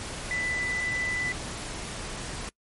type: tone in noise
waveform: sine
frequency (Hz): 1991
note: B6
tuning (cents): +14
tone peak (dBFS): -27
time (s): 0.31-1.32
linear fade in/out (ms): 0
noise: pink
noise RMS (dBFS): -36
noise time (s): 0-2.49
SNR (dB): +6
effects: noise-tail reverb RT60 0.1 s tail -24 dB re dry + MP3 48 kbps